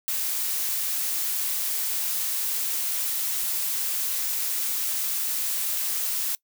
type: noise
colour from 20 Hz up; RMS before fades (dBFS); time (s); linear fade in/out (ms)
blue; -27; 0.08-6.35; 0
effects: noise-tail reverb RT60 0.1 s tail -23 dB re dry